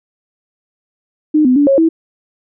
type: tone with pitch steps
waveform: sine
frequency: 305.5 / 253.3 / 288.3 / 547 / 325.5 Hz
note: D#4 / B3 / D4 / C#5 / E4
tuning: -32 / +44 / -32 / -23 / -22 cents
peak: -7 dBFS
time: 1.34-1.89 s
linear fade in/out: 10 ms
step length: 110 ms
effects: none